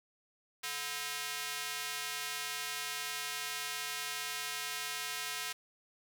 square tone with high-pass filter, 144.6 Hz, D3, 27 cents flat, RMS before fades -39 dBFS, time 0.63-5.53 s, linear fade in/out 10 ms, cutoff 1900 Hz, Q 0.69, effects none

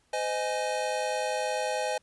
square chord, Ab major, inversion first, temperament equal with one note detuned, 512.5 / 622.3 / 830.6 Hz, C5 / Eb5 / Ab5, -36 / 0 / 0 cents, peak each -33 / -33 / -33 dBFS, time 0.13-1.98 s, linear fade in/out 5 ms, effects pink hiss -68 dBFS RMS until 2.02 s + resampled to 24000 Hz

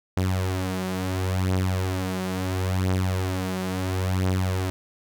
sawtooth beating tone pair, 92.7 / 93.43 Hz, F#2 / F#2, +4 / +17 cents, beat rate 0.73 Hz, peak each -24 / -21 dBFS, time 0.17-4.7 s, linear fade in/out 0 ms, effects none

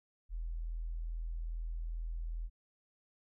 sine tone, 41.2 Hz, E1, in tune, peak -36 dBFS, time 0.29-2.5 s, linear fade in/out 50 ms, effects none

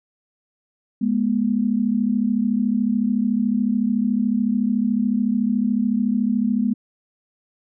sine tone pair together, 208.6 / 242.4 Hz, G#3 / B3, +8 / -32 cents, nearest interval minor third, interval 260 cents, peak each -20 dBFS, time 1.01-6.74 s, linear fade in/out 10 ms, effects none

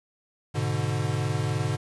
square chord, G# diminished, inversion none, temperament equal, 103.83 / 123.47 / 146.83 Hz, G#2 / B2 / D3, 0 / 0 / 0 cents, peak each -30 dBFS, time 0.54-1.77 s, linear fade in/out 20 ms, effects resampled to 24000 Hz + 9-bit

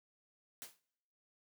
white noise with exponential decay, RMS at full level -44 dBFS, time 0.62-0.8 s, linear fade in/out 0 ms, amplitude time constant 38 ms, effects noise-tail reverb RT60 0.9 s tail -26 dB re dry + high-pass 150 Hz 12 dB/octave

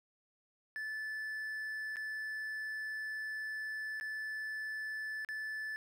triangle tone with dropouts, 1744 Hz, A6, 16 cents flat, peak -36 dBFS, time 0.76-5.76 s, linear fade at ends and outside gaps 0 ms, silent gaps 1.959-1.968 / 3.999-4.01 / 5.248-5.288 s, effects none

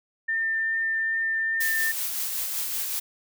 sine tone with vibrato, 1800 Hz, A6, 39 cents sharp, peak -23 dBFS, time 0.28-1.92 s, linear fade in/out 10 ms, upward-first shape triangle, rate 2.5 Hz, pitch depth 8 cents each way
blue noise with tremolo, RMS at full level -28 dBFS, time 1.6-3 s, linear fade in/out 10 ms, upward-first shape sine, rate 5.3 Hz, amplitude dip 30%
effects none

